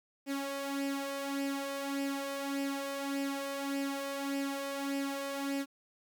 sawtooth tone with flanger, 277.2 Hz, C#4, in tune, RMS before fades -36 dBFS, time 0.26-5.66 s, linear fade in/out 50 ms, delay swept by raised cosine 0.38 to 1.98 ms, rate 1.7 Hz, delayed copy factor +0.6, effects 11-bit

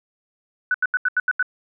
sine tone bursts, 1491 Hz, F#6, 13 cents sharp, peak -16 dBFS, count 7, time 0.71-1.427 s, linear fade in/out 2 ms, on 33 ms, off 81 ms, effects none

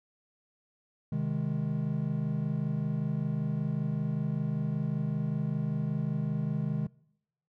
triangle chord, Ab major, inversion first, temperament equal with one note detuned, 130.36 / 155.56 / 207.7 Hz, C3 / Eb3 / Ab3, -6 / 0 / 0 cents, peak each -32 / -29 / -32 dBFS, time 1.12-6.87 s, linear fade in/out 5 ms, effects noise-tail reverb RT60 0.8 s tail -24 dB re dry

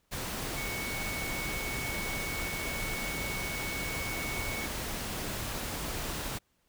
sine tone in noise, 2221 Hz, C#7, 3 cents sharp, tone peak -37 dBFS, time 0.56-4.67 s, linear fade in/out 20 ms, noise pink, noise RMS -36 dBFS, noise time 0.11-6.39 s, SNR -4 dB, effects pink hiss -73 dBFS RMS until 6.68 s

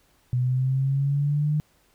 sine linear sweep, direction up, 123.47 to 152 Hz, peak -20 dBFS, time 0.33-1.6 s, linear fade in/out 0 ms, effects pink hiss -63 dBFS RMS until 1.94 s

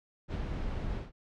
brown noise with ADSR envelope, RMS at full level -33 dBFS, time 0.28-1.12 s, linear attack 48 ms, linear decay 77 ms, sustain -2 dB, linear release 160 ms, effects low-pass 4000 Hz 12 dB/octave

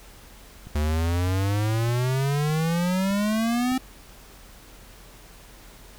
click train, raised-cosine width 5 ms, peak -28 dBFS, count 6, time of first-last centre 0.67-3.719 s, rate 1.64 Hz
square exponential sweep, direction up, 73.42 to 261.6 Hz, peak -22 dBFS, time 0.75-3.78 s, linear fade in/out 5 ms
effects added 44 Hz sine -49 dBFS peak until 5.98 s + pink hiss -49 dBFS RMS until 5.98 s

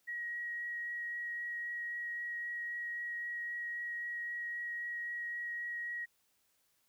sine tone with vibrato, 1900 Hz, A#6, 33 cents sharp, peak -37 dBFS, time 0.07-6.06 s, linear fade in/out 20 ms, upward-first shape triangle, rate 3.8 Hz, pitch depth 9 cents each way, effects white hiss -75 dBFS RMS until 6.88 s

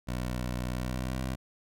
15% pulse tone with pitch glide, 61.74 to 64.51 Hz, B1 to C2, 0 to -24 cents, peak -25 dBFS, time 0.07-1.36 s, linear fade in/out 20 ms, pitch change +76 cents, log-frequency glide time 0.72-1.23 s, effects none

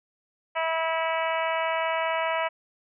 harmonic tone, 325.1 Hz, E4, 24 cents flat, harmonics 2 / 3 / 4 / 5 / 6 / 7 / 8 / 9, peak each -28 / -29 / -33 / -37 / -35 / -34 / -39 / -39 dBFS, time 0.55-2.49 s, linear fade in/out 20 ms, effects none

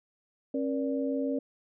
sine tone cluster, 271 / 476.2 / 583 Hz, C#4 / A#4 / D5, -39 / +37 / -13 cents, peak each -29 / -34 / -35 dBFS, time 0.54-1.39 s, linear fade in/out 5 ms, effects none

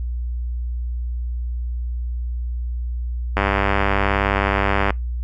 click train, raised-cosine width 0.5 ms, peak -3 dBFS, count 153, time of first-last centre 3.37-4.905 s, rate 99 Hz, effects noise-tail reverb RT60 0.2 s tail -25 dB re dry + added 60 Hz sine -22 dBFS peak until 5.23 s

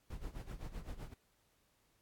brown noise with tremolo, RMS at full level -42 dBFS, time 0.1-1.14 s, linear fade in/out 5 ms, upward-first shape sine, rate 7.8 Hz, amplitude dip 80%, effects pink hiss -75 dBFS RMS until 2.01 s + AAC 64 kbps

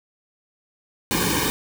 pink noise with comb filter, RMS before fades -22 dBFS, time 1.11-1.5 s, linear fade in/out 0 ms, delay 1.5 ms, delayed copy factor -1, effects none

